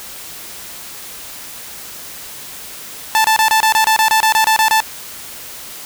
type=tone bursts; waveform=sawtooth; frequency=880 Hz; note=A5; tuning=in tune; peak=-6 dBFS; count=14; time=3.15-4.803 s; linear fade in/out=0 ms; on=93 ms; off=27 ms; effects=white hiss -32 dBFS RMS until 5.85 s